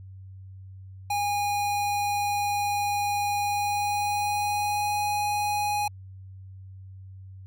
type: tone with pitch glide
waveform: square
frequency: 819 to 829 Hz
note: G#5 to G#5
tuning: -24 to -3 cents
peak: -25 dBFS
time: 1.1-5.88 s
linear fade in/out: 5 ms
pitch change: +21 cents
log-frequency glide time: 3.4-4.91 s
effects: added 95 Hz sine -41 dBFS peak until 7.46 s